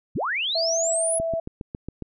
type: linear sweep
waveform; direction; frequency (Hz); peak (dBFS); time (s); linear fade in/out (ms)
sine; up; 51.91 to 10548; -23; 0.15-1.19; 10
type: tone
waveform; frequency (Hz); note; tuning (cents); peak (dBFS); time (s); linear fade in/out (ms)
sine; 659.3; E5; 0; -23; 0.55-1.4; 5
type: click train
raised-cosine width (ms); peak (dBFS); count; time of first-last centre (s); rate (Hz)
3; -19; 7; 1.2-2.023; 7.29
effects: none